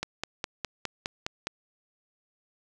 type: click train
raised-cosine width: 0.2 ms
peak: -13 dBFS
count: 8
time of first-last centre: 0.03-1.47 s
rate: 4.86 Hz
effects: none